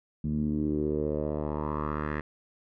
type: tone with low-pass filter sweep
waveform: 10% pulse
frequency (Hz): 75.2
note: D2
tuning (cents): +42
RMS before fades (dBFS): -30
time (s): 0.24-2.21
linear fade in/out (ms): 5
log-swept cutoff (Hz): 190 to 1800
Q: 3.5
effects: none